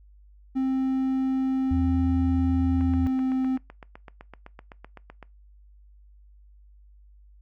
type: tone with pitch glide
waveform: triangle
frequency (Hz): 263.6 to 260.7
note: C4 to C4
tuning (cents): +13 to -6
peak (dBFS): -20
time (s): 0.55-3.58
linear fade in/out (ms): 20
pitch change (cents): -19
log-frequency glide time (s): 2.77-3.22
type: tone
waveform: sine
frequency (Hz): 81.9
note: E2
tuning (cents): -11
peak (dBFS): -24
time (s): 1.71-3.07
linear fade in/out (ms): 0
type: click train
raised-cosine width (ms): 0.5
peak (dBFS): -27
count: 20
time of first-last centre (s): 2.81-5.227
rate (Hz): 7.86
effects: noise-tail reverb RT60 0.2 s tail -22 dB re dry + added 50 Hz sine -50 dBFS peak until 7.41 s